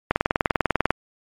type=click train; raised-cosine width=0.5 ms; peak=-3 dBFS; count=17; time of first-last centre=0.11-0.906 s; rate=20.1 Hz; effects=MP3 64 kbps